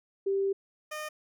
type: tone pair in turn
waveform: sine / 15% pulse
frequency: 392 / 610.8 Hz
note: G4 / D#5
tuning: 0 / -32 cents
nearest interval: minor sixth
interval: 768 cents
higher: second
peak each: -25 / -29 dBFS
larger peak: first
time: 0.26-0.53 / 0.91-1.09 s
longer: first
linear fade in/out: 10 ms
effects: none